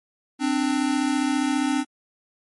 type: tone pair together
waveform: square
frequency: 261.6 / 296.5 Hz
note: C4 / D4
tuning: 0 / +17 cents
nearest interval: major second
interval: 217 cents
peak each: -24 dBFS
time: 0.39-1.85 s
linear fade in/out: 50 ms
effects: MP3 48 kbps